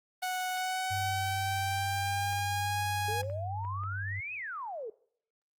sawtooth tone with pitch glide, 738 to 828.4 Hz, F#5 to G#5, -5 to -5 cents, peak -27 dBFS, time 0.22-3.22 s, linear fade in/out 10 ms, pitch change +200 cents, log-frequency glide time 0.52-2.83 s
sine tone with vibrato, 97.9 Hz, G2, 2 cents flat, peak -35 dBFS, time 0.9-4.21 s, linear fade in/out 20 ms, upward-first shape square, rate 2.3 Hz, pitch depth 9 cents each way
clicks, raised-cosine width 0.5 ms, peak -37 dBFS, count 6, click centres 2.329 / 2.387 / 3.232 / 3.299 / 3.65 / 3.836 s
sine exponential two-way sweep, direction up then down, 415.3 to 2603 to 415.3 Hz, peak -36 dBFS, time 3.08-4.9 s, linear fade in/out 5 ms, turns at 4.34 s
effects noise-tail reverb RT60 0.6 s tail -21 dB re dry + Opus 32 kbps

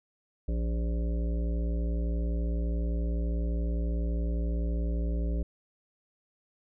harmonic tone with a mistuned harmonic, 57.6 Hz, A#1, 20 cents flat, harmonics 1 / 3 / 5 / 7 / 9 / 10, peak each -27 / -37 / -41 / -44 / -46 / -47 dBFS, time 0.48-5.43 s, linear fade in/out 5 ms, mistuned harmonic 10, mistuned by +42 cents, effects none

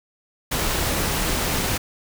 pink noise, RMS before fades -23 dBFS, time 0.51-1.78 s, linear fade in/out 10 ms, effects none

